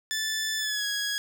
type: tone with pitch glide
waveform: 15% pulse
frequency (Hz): 1753 to 1662.3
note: A6 to G#6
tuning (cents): -7 to +1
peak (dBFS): -21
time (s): 0.11-1.18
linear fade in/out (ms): 0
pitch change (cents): -92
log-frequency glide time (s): 0.58-0.85
effects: none